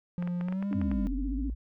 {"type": "tone with pitch glide", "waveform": "triangle", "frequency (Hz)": [176.1, 201.1], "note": ["F3", "G3"], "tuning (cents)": [15, 44], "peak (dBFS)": -27, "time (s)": [0.18, 1.07], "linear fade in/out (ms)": 0, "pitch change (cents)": 229, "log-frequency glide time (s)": [0.43, 0.67]}
{"type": "clicks", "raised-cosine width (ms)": 0.5, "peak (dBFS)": -26, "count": 9, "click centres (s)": [0.225, 0.275, 0.411, 0.485, 0.525, 0.626, 0.729, 0.815, 0.915]}
{"type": "tone with vibrato", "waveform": "sine", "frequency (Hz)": 269.6, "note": "C#4", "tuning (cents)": -48, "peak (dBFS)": -32, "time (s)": [0.71, 1.5], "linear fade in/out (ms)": 2, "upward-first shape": "sine", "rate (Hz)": 15, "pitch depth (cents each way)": 110}
{"type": "exponential two-way sweep", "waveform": "sine", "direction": "down then up", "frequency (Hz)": [106.6, 42.64, 56.8], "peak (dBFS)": -30, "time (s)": [0.74, 1.55], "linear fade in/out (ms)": 20, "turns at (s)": 1.08}
{"effects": []}